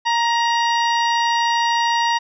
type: harmonic tone with a mistuned harmonic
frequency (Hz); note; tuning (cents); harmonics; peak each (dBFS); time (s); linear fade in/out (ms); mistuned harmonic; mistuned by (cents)
943; A#5; +20; 1 / 2 / 3 / 4 / 5 / 6; -17 / -23 / -27 / -29 / -31 / -33; 0.05-2.19; 20; 1; -18
effects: none